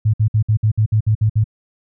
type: tone bursts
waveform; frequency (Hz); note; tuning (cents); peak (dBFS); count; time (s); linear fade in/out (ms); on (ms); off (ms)
sine; 108.2; A2; -29; -11; 10; 0.05-1.442; 10; 87; 58
effects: none